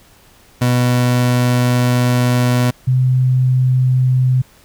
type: tone pair in turn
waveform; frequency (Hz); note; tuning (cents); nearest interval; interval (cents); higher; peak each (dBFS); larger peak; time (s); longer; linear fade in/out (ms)
30% pulse / sine; 123.47 / 128.21; B2 / C3; 0 / -35; minor second; 65; second; -9 / -10; first; 0.61-2.71 / 2.87-4.42; first; 10
effects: pink hiss -48 dBFS RMS until 4.64 s